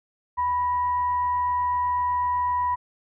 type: tone with frequency modulation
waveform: sine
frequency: 987.8 Hz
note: B5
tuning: in tune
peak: -21 dBFS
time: 0.37-2.76 s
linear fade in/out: 20 ms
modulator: 908 Hz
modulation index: 0.21
effects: none